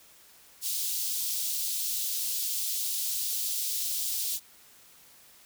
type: high-pass noise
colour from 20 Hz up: white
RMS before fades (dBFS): -31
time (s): 0.61-4.4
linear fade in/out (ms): 50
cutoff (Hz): 3500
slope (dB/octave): 24
effects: white hiss -56 dBFS RMS until 5.45 s